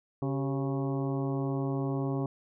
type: harmonic tone with a mistuned harmonic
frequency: 137.5 Hz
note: C#3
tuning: 14 cents flat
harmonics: 1 / 2 / 3 / 4 / 5 / 6 / 7 / 8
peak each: -31 / -33 / -36 / -42 / -43 / -46 / -48 / -46 dBFS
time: 0.22-2.26 s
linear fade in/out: 2 ms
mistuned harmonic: 3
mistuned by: -77 cents
effects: none